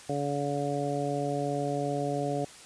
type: harmonic tone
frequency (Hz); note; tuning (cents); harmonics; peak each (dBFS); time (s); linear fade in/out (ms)
142.8; D3; -48; 1 / 2 / 3 / 4 / 5; -34 / -34 / -34 / -34 / -34; 0.09-2.45; 5
effects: white hiss -49 dBFS RMS until 2.65 s + resampled to 22050 Hz